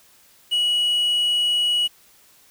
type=tone with quantisation; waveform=triangle; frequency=2925 Hz; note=F#7; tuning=21 cents flat; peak=-16 dBFS; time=0.51-1.88 s; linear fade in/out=20 ms; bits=7; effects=white hiss -54 dBFS RMS until 2.5 s